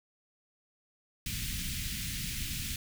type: band-stop noise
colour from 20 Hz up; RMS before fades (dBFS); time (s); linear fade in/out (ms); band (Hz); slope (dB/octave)
pink; -36; 1.26-2.76; 2; 210 to 2100; 24
effects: none